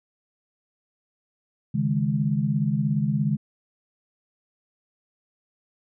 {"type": "chord", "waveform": "sine", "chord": "C# suspended second", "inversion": "none", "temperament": "equal", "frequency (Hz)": [138.59, 155.56, 207.7], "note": ["C#3", "D#3", "G#3"], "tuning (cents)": [0, 0, 0], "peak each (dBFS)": -25, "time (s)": [1.74, 3.37], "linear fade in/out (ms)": 10, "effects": []}